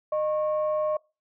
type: tone pair together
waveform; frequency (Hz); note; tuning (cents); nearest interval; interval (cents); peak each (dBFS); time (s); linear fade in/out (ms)
sine; 612.9 / 1092; D#5 / C#6; -26 / -26; minor seventh; 1000; -23 / -32; 0.12-0.97; 5
effects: noise-tail reverb RT60 0.3 s tail -25 dB re dry + tanh soft clip ceiling -16 dBFS